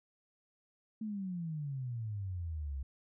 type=exponential sweep; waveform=sine; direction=down; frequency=222.8 to 65.41 Hz; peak=-36 dBFS; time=1.01-2.83 s; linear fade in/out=5 ms; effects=none